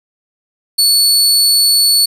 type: tone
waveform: sawtooth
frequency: 4435 Hz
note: C#8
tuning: in tune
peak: -5 dBFS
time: 0.78-2.06 s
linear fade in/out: 10 ms
effects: resampled to 32000 Hz + 7-bit